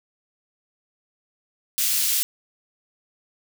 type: high-pass noise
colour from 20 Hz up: white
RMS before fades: -22 dBFS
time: 1.78-2.23 s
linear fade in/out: 0 ms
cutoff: 3000 Hz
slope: 12 dB/octave
effects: none